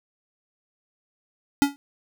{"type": "tone with exponential decay", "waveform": "square", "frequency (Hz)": 282.3, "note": "C#4", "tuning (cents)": 32, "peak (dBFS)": -12, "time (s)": [1.62, 1.76], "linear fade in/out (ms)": 0, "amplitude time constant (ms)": 30, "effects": []}